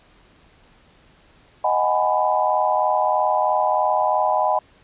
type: chord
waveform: sine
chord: G# minor seventh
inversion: second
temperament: just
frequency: 623 / 747.5 / 830.6 / 996.7 Hz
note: D#5 / F#5 / G#5 / B5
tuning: +2 / +17 / 0 / +16 cents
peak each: -22 dBFS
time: 1.64-4.59 s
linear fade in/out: 5 ms
effects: pink hiss -54 dBFS RMS until 4.83 s + resampled to 8000 Hz